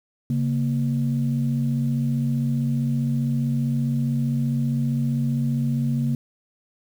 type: tone pair together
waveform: sine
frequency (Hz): 137.84 / 233.1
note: C#3 / A#3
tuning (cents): -9 / 0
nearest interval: major sixth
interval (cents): 909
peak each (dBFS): -21 / -23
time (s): 0.3-6.15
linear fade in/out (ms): 2
effects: tanh soft clip ceiling -13 dBFS + 8-bit